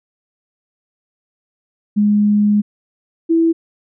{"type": "tone pair in turn", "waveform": "sine", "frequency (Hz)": [207.7, 329.7], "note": ["G#3", "E4"], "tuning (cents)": [0, 0], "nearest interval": "minor sixth", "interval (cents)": 800, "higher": "second", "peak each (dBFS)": -10, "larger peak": "neither", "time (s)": [[1.96, 2.62], [3.29, 3.53]], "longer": "first", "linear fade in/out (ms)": 20, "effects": []}